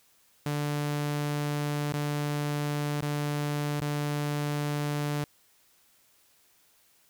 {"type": "tone with dropouts", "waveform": "sawtooth", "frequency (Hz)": 146.8, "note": "D3", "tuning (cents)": 0, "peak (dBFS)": -24, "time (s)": [0.46, 5.24], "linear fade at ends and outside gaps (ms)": 2, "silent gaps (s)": [[1.923, 1.936], [3.01, 3.024], [3.802, 3.815]], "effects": ["white hiss -64 dBFS RMS until 7.09 s"]}